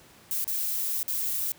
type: noise with dropouts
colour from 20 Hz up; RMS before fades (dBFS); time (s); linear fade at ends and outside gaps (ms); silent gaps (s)
violet; -29; 0.31-1.52; 0; 0.443-0.478 / 1.03-1.08
effects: pink hiss -54 dBFS RMS until 1.58 s + high-pass 80 Hz 12 dB/octave